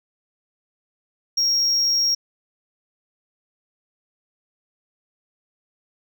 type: tone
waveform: sine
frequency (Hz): 5588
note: F8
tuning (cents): 0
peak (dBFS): -14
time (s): 1.37-2.15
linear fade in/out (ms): 10
effects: tanh soft clip ceiling -16 dBFS